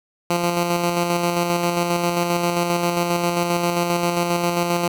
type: tone with tremolo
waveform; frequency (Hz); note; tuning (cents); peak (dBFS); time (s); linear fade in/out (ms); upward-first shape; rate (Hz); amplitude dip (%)
10% pulse; 173.3; F3; -13; -9; 0.3-4.88; 5; square; 7.5; 35
effects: none